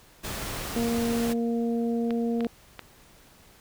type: noise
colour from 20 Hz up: pink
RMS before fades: -34 dBFS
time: 0.23-1.34 s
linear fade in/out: 20 ms
type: harmonic tone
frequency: 233.1 Hz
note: A#3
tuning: in tune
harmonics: 1 / 2 / 3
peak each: -25 / -30 / -39 dBFS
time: 0.76-2.47 s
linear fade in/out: 2 ms
type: clicks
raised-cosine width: 0.3 ms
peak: -20 dBFS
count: 4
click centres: 2.107 / 2.407 / 2.447 / 2.793 s
effects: pink hiss -55 dBFS RMS until 3.6 s